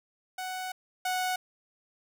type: tone pair in turn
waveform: sawtooth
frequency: 743 / 737.9 Hz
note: F#5 / F#5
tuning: +7 / -5 cents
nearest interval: unison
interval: 12 cents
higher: first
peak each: -30 / -24 dBFS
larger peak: second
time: 0.38-0.72 / 1.05-1.36 s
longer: first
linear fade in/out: 5 ms
effects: none